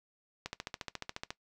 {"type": "click train", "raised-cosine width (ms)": 0.2, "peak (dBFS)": -20, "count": 13, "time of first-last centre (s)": [0.46, 1.305], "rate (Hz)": 14.2, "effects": ["noise-tail reverb RT60 0.1 s tail -18 dB re dry"]}